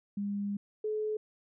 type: tone pair in turn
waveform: sine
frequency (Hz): 202.3 / 428.7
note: G#3 / A4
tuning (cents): -45 / -45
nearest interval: octave + minor second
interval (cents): 1300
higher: second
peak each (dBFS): -31 / -30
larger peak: second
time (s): 0.17-0.57 / 0.84-1.17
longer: first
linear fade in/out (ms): 5
effects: none